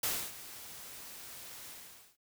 white noise with ADSR envelope, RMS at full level -32 dBFS, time 0.03-2.17 s, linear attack 5 ms, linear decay 280 ms, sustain -16 dB, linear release 470 ms, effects noise-tail reverb RT60 0.1 s tail -24 dB re dry

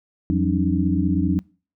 sine tone cluster, 85.1 / 174 / 189.8 / 274.7 / 304.7 Hz, F2 / F3 / F#3 / C#4 / D#4, -44 / -6 / +44 / -16 / -36 cents, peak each -24 dBFS, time 0.3-1.39 s, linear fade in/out 0 ms, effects noise-tail reverb RT60 0.4 s tail -25 dB re dry

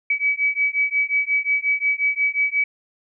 sine beating tone pair, 2279 / 2284.6 Hz, C#7 / D7, +47 / -48 cents, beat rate 5.6 Hz, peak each -21 dBFS, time 0.1-2.64 s, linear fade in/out 5 ms, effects none

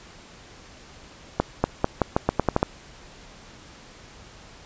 accelerating click train, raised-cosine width 1 ms, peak -4 dBFS, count 10, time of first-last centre 1.4-2.629 s, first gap 240 ms, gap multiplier 0.85, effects pink hiss -47 dBFS RMS until 4.65 s + resampled to 16000 Hz

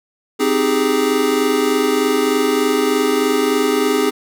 square chord, Ab major seventh, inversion first, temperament equal, 261.6 / 311.1 / 392 / 415.3 Hz, C4 / Eb4 / G4 / Ab4, 0 / 0 / 0 / 0 cents, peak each -21 / -22 / -22 / -18 dBFS, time 0.39-4.11 s, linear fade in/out 20 ms, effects none

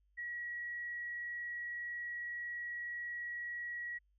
sine tone with frequency modulation, 1917 Hz, A#6, 48 cents sharp, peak -39 dBFS, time 0.17-3.99 s, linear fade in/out 20 ms, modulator 21.8 Hz, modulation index 0.39, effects added 50 Hz sine -70 dBFS peak until 4.18 s

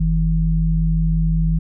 sine tone pair together, 47.2 / 161.5 Hz, F#1 / E3, +35 / -35 cents, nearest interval octave + major sixth, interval 2130 cents, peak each -17 dBFS, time 0-1.59 s, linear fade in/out 10 ms, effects none

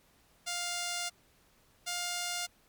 5% pulse tone pair in turn, 702 / 705.3 Hz, F5 / F5, +9 / +17 cents, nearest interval unison, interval 8 cents, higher second, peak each -22 dBFS, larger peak neither, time 0.46-1.1 / 1.86-2.47 s, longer first, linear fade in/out 20 ms, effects pink hiss -66 dBFS RMS until 2.68 s + MP3 96 kbps

